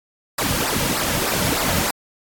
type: noise with flanger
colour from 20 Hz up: pink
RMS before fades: -21 dBFS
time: 0.38-1.91 s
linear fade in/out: 5 ms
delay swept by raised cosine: 0.3 to 2.8 ms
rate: 3.3 Hz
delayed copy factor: -0.75
effects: AAC 64 kbps